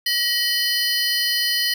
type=tone cluster; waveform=square; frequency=1920 / 3010 / 4266 / 4899 Hz; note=B6 / F#7 / C8 / D#8; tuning=-49 / +29 / +33 / -28 cents; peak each=-25 dBFS; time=0.06-1.74 s; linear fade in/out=5 ms; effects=none